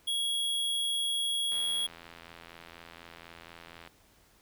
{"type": "tone", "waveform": "square", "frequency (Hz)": 3322, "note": "G#7", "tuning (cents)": 0, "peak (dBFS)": -29, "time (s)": [0.07, 1.87], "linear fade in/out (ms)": 10}
{"type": "click train", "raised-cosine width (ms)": 0.3, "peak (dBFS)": -31, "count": 199, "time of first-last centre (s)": [1.52, 3.874], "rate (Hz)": 84.1}
{"effects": ["pink hiss -63 dBFS RMS until 4.41 s"]}